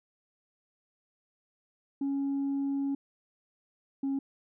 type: tone pair in turn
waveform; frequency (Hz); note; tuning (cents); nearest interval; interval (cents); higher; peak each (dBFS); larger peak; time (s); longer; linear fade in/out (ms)
sine; 277.2 / 273.4; C#4 / C#4; 0 / -24; unison; 24; first; -26; neither; 2.01-2.95 / 4.03-4.19; first; 5
effects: tanh soft clip ceiling -26 dBFS